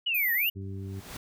sine exponential two-way sweep, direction down then up, 3000 to 1804 to 3000 Hz, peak -25 dBFS, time 0.06-0.5 s, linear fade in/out 10 ms, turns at 0.33 s
sine tone, 14050 Hz, A9, 4 cents flat, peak -28 dBFS, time 0.14-0.5 s, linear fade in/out 10 ms
harmonic tone, 97.1 Hz, G2, 16 cents flat, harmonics 1 / 2 / 3 / 4, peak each -35 / -42 / -46 / -46 dBFS, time 0.55-1.01 s, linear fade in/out 20 ms
pink noise with exponential growth, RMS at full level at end -38 dBFS, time 0.61-1.17 s, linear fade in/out 5 ms, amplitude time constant 120 ms
effects none

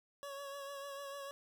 25% pulse tone with vibrato, 559 Hz, C#5, 14 cents sharp, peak -40 dBFS, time 0.23-1.31 s, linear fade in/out 0 ms, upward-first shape triangle, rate 6.7 Hz, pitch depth 35 cents each way, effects none

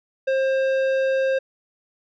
sine tone with tanh clipping, 532 Hz, C5, 29 cents sharp, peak -20 dBFS, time 0.27-1.39 s, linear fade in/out 10 ms, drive 12 dB, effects none

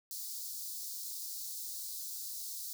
white high-pass noise, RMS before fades -42 dBFS, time 0.11-2.73 s, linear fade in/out 0 ms, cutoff 4100 Hz, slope 48 dB/octave, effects none

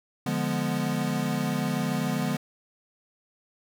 square chord, D diminished seventh, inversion none, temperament equal, 146.83 / 174.61 / 207.7 / 246.9 Hz, D3 / F3 / Ab3 / Cb4, 0 / 0 / 0 / 0 cents, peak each -32 / -32 / -32 / -31 dBFS, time 0.26-2.37 s, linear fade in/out 5 ms, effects none

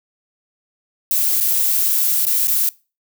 violet noise with dropouts, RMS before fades -17 dBFS, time 1.11-2.69 s, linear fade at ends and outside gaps 1 ms, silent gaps 1.402-1.408 / 2.253-2.267 / 2.472-2.48 s, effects noise-tail reverb RT60 0.3 s tail -22 dB re dry

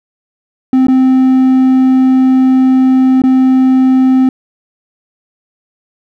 triangle tone with dropouts, 260.1 Hz, C4, 10 cents flat, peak -3 dBFS, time 0.73-4.29 s, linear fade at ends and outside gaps 2 ms, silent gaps 0.869-0.883 / 3.219-3.237 s, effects none

